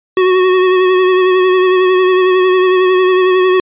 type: tone with vibrato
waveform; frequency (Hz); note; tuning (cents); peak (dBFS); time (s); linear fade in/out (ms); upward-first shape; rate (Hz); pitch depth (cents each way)
square; 370; F#4; 0; -8; 0.17-3.6; 2; sine; 11; 27
effects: resampled to 8000 Hz